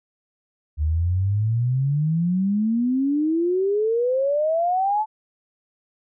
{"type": "exponential sweep", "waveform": "sine", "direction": "up", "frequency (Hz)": [73.42, 880], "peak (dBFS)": -18, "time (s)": [0.77, 5.06], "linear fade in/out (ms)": 50, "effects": []}